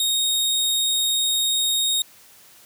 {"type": "tone", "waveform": "sawtooth", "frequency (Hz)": 3729, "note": "A#7", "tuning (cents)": 0, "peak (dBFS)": -16, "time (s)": [0, 2.02], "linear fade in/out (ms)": 2, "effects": ["white hiss -50 dBFS RMS until 2.65 s", "high-pass 60 Hz 12 dB/octave"]}